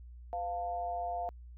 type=tone with amplitude modulation; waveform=sine; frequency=699 Hz; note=F5; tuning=1 cent sharp; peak=-30 dBFS; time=0.33-1.29 s; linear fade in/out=0 ms; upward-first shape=sine; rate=194 Hz; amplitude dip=70%; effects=added 60 Hz sine -47 dBFS peak until 1.57 s